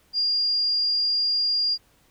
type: tone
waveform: sine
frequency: 4813 Hz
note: D8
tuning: 42 cents sharp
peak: -20 dBFS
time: 0.13-1.78 s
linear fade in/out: 50 ms
effects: pink hiss -61 dBFS RMS until 2.1 s